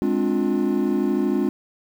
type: chord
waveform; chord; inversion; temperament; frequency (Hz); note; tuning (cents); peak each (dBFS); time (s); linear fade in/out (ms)
triangle; D half-diminished seventh; second; equal with one note detuned; 207.7 / 261.6 / 293.7 / 354.5; Ab3 / C4 / D4 / F4; 0 / 0 / 0 / +26; -22; 0.02-1.49; 0
effects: tanh soft clip ceiling -7 dBFS + 8-bit